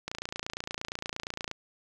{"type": "click train", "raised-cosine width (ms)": 0.2, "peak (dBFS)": -17, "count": 42, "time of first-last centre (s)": [0.08, 1.514], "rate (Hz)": 28.6, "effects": []}